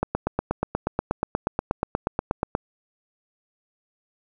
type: click train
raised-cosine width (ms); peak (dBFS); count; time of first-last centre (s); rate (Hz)
1; -8; 22; 0.03-2.551; 8.33
effects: none